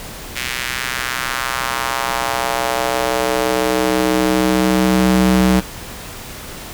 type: tone with high-pass filter sweep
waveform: square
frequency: 63 Hz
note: B1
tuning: 35 cents sharp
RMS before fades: -17 dBFS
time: 0.35-5.61 s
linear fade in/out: 20 ms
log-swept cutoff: 2200 to 150 Hz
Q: 1.6
effects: pink hiss -32 dBFS RMS until 6.73 s